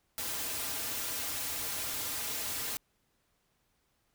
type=noise with comb filter; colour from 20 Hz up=white; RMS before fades=-36 dBFS; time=0.18-2.77 s; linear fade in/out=0 ms; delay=5.4 ms; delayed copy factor=-0.85; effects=pink hiss -75 dBFS RMS until 4.14 s